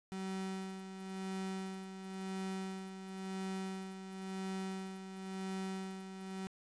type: tone with tremolo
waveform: 35% pulse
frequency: 190.4 Hz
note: F#3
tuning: 50 cents sharp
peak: -36 dBFS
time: 0.12-6.47 s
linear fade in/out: 0 ms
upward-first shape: sine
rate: 0.96 Hz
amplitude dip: 60%
effects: resampled to 22050 Hz + 11-bit